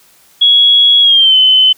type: tone with pitch glide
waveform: sine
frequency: 3339 to 3044 Hz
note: G#7 to F#7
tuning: +9 to +48 cents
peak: -4 dBFS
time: 0.41-1.73 s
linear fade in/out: 10 ms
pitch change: -161 cents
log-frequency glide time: 1.01-1.36 s
effects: white hiss -47 dBFS RMS until 1.77 s